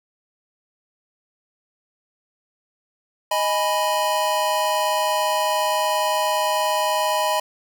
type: chord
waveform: square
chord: G# minor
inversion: second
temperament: equal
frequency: 622.3 / 830.6 / 987.8 Hz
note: D#5 / G#5 / B5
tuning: 0 / 0 / 0 cents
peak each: -24 / -26 / -23 dBFS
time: 3.31-7.4 s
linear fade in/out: 5 ms
effects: none